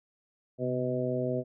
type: harmonic tone with a mistuned harmonic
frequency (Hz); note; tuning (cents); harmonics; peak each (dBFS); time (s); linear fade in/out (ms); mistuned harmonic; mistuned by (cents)
125.9; B2; +34; 1 / 2 / 3 / 4 / 5; -34 / -34 / -34 / -34 / -34; 0.58-1.44; 50; 1; +57
effects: none